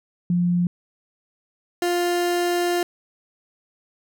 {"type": "tone pair in turn", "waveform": ["sine", "30% pulse"], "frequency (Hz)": [175.8, 350.6], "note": ["F3", "F4"], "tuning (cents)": [12, 7], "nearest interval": "octave", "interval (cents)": 1195, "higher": "second", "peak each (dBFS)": [-17, -17], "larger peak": "neither", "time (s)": [[0.3, 0.67], [1.82, 2.83]], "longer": "second", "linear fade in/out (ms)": 2, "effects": []}